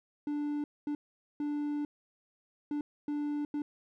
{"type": "tone bursts at uneven times", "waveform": "triangle", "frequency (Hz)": 293.7, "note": "D4", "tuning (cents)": 0, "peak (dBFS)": -29, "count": 6, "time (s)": [[0.27, 0.64], [0.87, 0.95], [1.4, 1.85], [2.71, 2.81], [3.08, 3.45], [3.54, 3.62]], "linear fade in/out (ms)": 2, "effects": []}